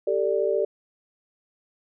sine chord, G suspended second, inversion none, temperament equal with one note detuned, 392 / 446.4 / 587.3 Hz, G4 / A4 / D5, 0 / +25 / 0 cents, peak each -25 dBFS, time 0.07-0.65 s, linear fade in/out 5 ms, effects none

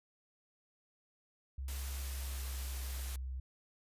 sine tone with pitch glide, 66.9 to 64.66 Hz, C2 to C2, +39 to -20 cents, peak -38 dBFS, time 1.58-3.4 s, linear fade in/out 5 ms, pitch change -59 cents, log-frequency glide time 2-2.8 s
white noise, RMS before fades -47 dBFS, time 1.68-3.16 s, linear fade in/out 2 ms
effects resampled to 32000 Hz

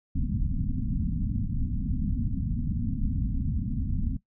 pink low-pass noise, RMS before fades -28 dBFS, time 0.15-4.17 s, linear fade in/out 10 ms, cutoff 270 Hz, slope 96 dB/octave, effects noise-tail reverb RT60 0.1 s tail -17 dB re dry

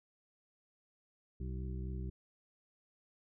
harmonic tone, 63.8 Hz, C2, 43 cents flat, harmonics 1 / 2 / 3 / 5 / 6, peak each -39 / -44 / -47 / -53 / -53 dBFS, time 1.4-2.1 s, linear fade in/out 5 ms, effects none

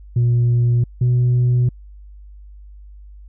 sine tone pair in turn, 120 / 123.3 Hz, B2 / B2, -49 / -2 cents, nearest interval unison, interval 47 cents, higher second, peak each -10 dBFS, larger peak neither, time 0.16-0.84 / 1.01-1.69 s, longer neither, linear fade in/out 5 ms, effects tanh soft clip ceiling -11 dBFS + added 50 Hz sine -37 dBFS peak until 3.28 s

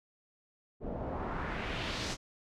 pink noise with low-pass filter sweep, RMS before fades -37 dBFS, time 0.8-2.17 s, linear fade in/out 50 ms, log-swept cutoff 460 to 6400 Hz, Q 1.6, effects none

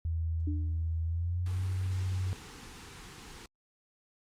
sine tone with pitch glide, 81.7 to 93.31 Hz, E2 to F#2, -15 to +15 cents, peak -29 dBFS, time 0.05-2.33 s, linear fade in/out 0 ms, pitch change +230 cents, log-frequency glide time 1.04-1.62 s
sine tone with exponential decay, 297.1 Hz, D4, 20 cents sharp, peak -33 dBFS, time 0.47-0.92 s, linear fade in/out 5 ms, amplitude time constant 96 ms
pink band-stop noise, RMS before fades -48 dBFS, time 1.46-3.46 s, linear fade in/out 2 ms, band 500 to 740 Hz, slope 96 dB/octave
effects low-pass 9000 Hz 12 dB/octave + Opus 48 kbps

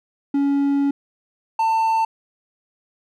triangle tone pair in turn, 280.7 / 894.5 Hz, C#4 / A5, +22 / +28 cents, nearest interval octave + minor sixth, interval 2006 cents, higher second, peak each -14 dBFS, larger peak neither, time 0.34-0.91 / 1.59-2.05 s, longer first, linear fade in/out 5 ms, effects none

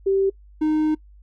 sine / triangle tone pair in turn, 389 / 308.7 Hz, G4 / D#4, -13 / -14 cents, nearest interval major third, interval 401 cents, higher first, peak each -16 / -15 dBFS, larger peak second, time 0.06-0.3 / 0.61-0.95 s, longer second, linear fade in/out 10 ms, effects noise-tail reverb RT60 0.1 s tail -23 dB re dry + added 50 Hz sine -45 dBFS peak until 1.22 s

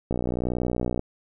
click train, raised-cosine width 2 ms, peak -13 dBFS, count 55, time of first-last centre 0.11-0.994 s, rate 61.1 Hz, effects none

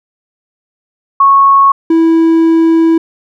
sine / triangle tone pair in turn, 1102 / 327.6 Hz, C#6 / E4, -11 / -11 cents, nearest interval octave + major sixth, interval 2100 cents, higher first, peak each -3 dBFS, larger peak neither, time 1.2-1.72 / 1.9-2.98 s, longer second, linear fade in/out 5 ms, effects none

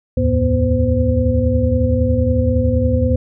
sine tone cluster, 74.1 / 84.9 / 108.7 / 244.6 / 514 Hz, D2 / F2 / A2 / B3 / C5, +16 / -48 / -21 / -16 / -31 cents, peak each -19 dBFS, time 0.17-3.16 s, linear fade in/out 5 ms, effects none

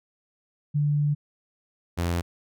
sine / sawtooth tone pair in turn, 146.83 / 86.08 Hz, D3 / F2, 0 / -25 cents, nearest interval major sixth, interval 925 cents, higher first, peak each -20 dBFS, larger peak neither, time 0.74-1.15 / 1.97-2.22 s, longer first, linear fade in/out 20 ms, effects none

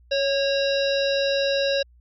harmonic tone with a mistuned harmonic, 554.4 Hz, C#5, in tune, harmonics 1 / 3 / 5 / 7 / 9 / 10, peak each -21 / -31 / -31 / -29 / -34 / -36 dBFS, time 0.11-1.83 s, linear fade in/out 10 ms, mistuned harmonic 3, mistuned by -33 cents, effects added 60 Hz sine -51 dBFS peak until 2 s

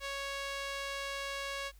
sawtooth tone with band-pass filter, 554.4 Hz, C#5, in tune, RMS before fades -39 dBFS, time 0-1.72 s, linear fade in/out 50 ms, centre 2900 Hz, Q 0.63, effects added 50 Hz sine -54 dBFS peak until 1.79 s + white hiss -67 dBFS RMS until 1.79 s

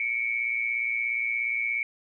sine tone pair together, 2200 / 2317 Hz, C#7 / D7, -14 / -24 cents, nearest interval minor second, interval 90 cents, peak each -28 dBFS, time 0-1.83 s, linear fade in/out 2 ms, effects none

